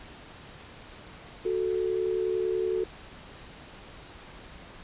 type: tone pair together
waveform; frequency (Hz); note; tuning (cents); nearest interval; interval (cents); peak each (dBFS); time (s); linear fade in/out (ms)
sine; 369.2 / 440; F#4 / A4; -4 / 0; minor third; 304; -27 / -29; 1.45-2.84; 5
effects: pink hiss -47 dBFS RMS until 4.83 s + resampled to 8000 Hz